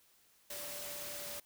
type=tone in noise; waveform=sine; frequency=583 Hz; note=D5; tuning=13 cents flat; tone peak=-50 dBFS; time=0.5-1.4 s; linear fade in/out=5 ms; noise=white; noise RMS=-44 dBFS; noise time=0.5-1.4 s; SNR=-9 dB; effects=white hiss -68 dBFS RMS until 1.45 s